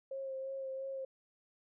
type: tone with vibrato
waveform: sine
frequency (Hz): 535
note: C5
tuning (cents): +38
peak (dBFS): -38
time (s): 0.11-1.05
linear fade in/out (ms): 5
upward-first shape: sine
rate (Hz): 2.9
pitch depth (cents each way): 20
effects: none